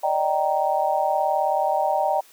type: chord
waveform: sine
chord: Eb major seventh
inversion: third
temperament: just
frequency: 583.4 / 622.3 / 777.8 / 933.4 Hz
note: D5 / Eb5 / G5 / Bb5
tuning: -12 / 0 / -14 / +2 cents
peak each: -26 / -25 / -22 / -26 dBFS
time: 0.03-2.21 s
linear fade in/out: 10 ms
effects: white hiss -52 dBFS RMS until 2.32 s + high-pass 300 Hz 12 dB/octave